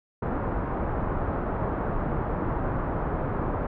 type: low-pass noise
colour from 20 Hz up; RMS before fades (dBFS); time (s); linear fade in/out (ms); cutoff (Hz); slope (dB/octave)
pink; -28; 0.22-3.67; 5; 1300; 24
effects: none